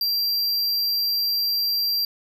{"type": "tone", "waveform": "square", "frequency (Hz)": 4730, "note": "D8", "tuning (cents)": 12, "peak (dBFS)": -21, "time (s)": [0.01, 2.05], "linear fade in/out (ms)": 2, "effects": []}